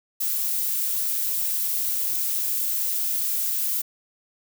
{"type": "noise", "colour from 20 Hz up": "violet", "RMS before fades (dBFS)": -25, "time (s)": [0.2, 3.82], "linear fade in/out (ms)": 10, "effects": []}